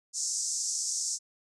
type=band-pass noise; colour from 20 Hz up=pink; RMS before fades=-32 dBFS; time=0.13-1.19 s; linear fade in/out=50 ms; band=5500 to 8200 Hz; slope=48 dB/octave; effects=none